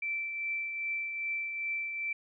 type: tone with tremolo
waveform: sine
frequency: 2334 Hz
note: D7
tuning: 11 cents flat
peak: -30 dBFS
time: 0.02-2.13 s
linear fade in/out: 5 ms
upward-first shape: triangle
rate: 2.5 Hz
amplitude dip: 45%
effects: none